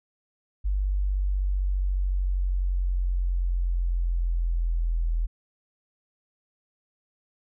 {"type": "linear sweep", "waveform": "sine", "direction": "down", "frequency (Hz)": [49, 41.2], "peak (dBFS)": -22, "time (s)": [0.64, 5.27], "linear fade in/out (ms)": 20, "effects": []}